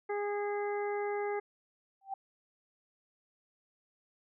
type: harmonic tone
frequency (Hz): 410.5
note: G#4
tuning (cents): -20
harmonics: 1 / 2 / 3 / 4 / 5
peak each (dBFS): -33 / -38 / -46 / -47 / -45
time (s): 0.09-1.4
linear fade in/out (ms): 10
type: tone with exponential growth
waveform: sine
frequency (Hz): 780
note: G5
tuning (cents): -9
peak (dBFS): -31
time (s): 2.01-2.14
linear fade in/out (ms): 5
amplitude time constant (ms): 27
effects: none